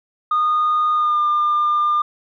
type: tone with pitch glide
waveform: sine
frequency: 1228 to 1201.3 Hz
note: D#6 to D6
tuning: -23 to +39 cents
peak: -13 dBFS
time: 0.31-2.02 s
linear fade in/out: 5 ms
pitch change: -38 cents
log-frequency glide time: 0.94-1.2 s
effects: tanh soft clip ceiling -12 dBFS